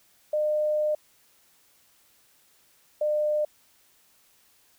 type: tone pair in turn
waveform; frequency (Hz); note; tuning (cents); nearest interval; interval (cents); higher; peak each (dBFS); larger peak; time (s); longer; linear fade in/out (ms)
sine; 606 / 602.2; D#5 / D5; -46 / +43; unison; 11; first; -22; neither; 0.33-0.95 / 3.01-3.45; first; 5
effects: white hiss -62 dBFS RMS until 4.78 s